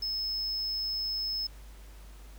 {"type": "tone", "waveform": "triangle", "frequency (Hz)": 5200, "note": "E8", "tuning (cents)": -24, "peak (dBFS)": -29, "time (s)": [0.02, 1.47], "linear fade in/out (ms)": 5, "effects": ["added 50 Hz sine -46 dBFS peak until 2.38 s", "pink hiss -57 dBFS RMS until 2.38 s"]}